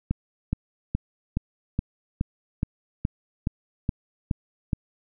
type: click train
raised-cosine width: 5 ms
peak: -11 dBFS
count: 12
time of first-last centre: 0.11-4.732 s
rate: 2.38 Hz
effects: none